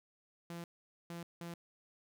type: tone bursts at uneven times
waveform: sawtooth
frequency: 170.5 Hz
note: F3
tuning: 41 cents flat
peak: -39 dBFS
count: 3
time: 0.5-0.64 / 1.1-1.23 / 1.41-1.54 s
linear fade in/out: 2 ms
effects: none